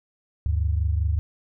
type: tone pair together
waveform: sine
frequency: 74.6 / 99.58 Hz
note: D2 / G2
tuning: +28 / +28 cents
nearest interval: perfect fourth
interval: 500 cents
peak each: -21 / -26 dBFS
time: 0.46-1.19 s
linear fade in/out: 0 ms
effects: none